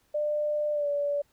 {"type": "tone with pitch glide", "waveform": "sine", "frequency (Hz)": [597, 576], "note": ["D5", "D5"], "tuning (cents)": [28, -34], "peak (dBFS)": -25, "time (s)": [0.14, 1.22], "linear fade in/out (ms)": 10, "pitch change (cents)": -62, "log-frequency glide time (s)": [0.72, 0.88], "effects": ["pink hiss -68 dBFS RMS until 1.32 s"]}